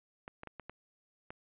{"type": "clicks", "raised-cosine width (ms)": 0.5, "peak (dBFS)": -29, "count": 6, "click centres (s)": [0.279, 0.434, 0.473, 0.597, 0.696, 1.305], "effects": ["resampled to 8000 Hz"]}